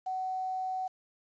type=tone with quantisation; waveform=sine; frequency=750 Hz; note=F#5; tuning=23 cents sharp; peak=-31 dBFS; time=0.06-0.88 s; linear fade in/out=10 ms; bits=9; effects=resampled to 16000 Hz